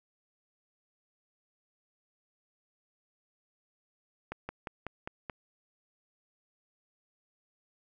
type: slowing click train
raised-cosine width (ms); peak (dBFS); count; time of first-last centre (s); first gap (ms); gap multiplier
0.5; -22; 6; 4.32-5.298; 170; 1.07
effects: none